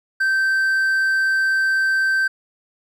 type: tone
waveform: triangle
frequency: 1556 Hz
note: G6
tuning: 13 cents flat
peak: -14 dBFS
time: 0.2-2.28 s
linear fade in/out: 10 ms
effects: none